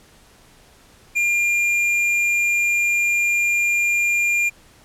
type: tone with tanh clipping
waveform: sine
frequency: 2400 Hz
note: D7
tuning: 37 cents sharp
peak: -18 dBFS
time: 1.15-4.5 s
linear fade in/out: 20 ms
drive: 11 dB
effects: pink hiss -51 dBFS RMS until 4.84 s + low-pass 12000 Hz 12 dB/octave